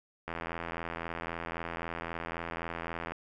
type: click train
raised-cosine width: 0.5 ms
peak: -21 dBFS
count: 239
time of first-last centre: 0.28-3.12 s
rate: 83.8 Hz
effects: none